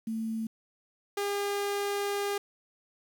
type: tone pair in turn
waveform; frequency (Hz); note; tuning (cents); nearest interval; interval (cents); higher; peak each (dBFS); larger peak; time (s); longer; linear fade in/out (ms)
sine / sawtooth; 223 / 404.2; A3 / G#4; +23 / -47; minor seventh; 1030; second; -30 / -25; second; 0.07-0.47 / 1.17-2.38; second; 5
effects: 9-bit